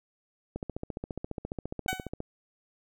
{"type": "click train", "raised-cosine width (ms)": 2, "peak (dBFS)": -21, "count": 25, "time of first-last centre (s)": [0.56, 2.204], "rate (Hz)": 14.6}
{"type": "tone with exponential decay", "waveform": "15% pulse", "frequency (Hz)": 751, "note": "F#5", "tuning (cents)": 26, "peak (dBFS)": -19, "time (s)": [1.88, 2.09], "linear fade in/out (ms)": 5, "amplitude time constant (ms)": 45}
{"effects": []}